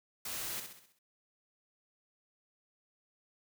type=noise with echo; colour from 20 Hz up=white; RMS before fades=-40 dBFS; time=0.25-0.6 s; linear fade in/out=5 ms; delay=65 ms; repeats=6; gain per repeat=-6 dB; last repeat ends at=0.99 s; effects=none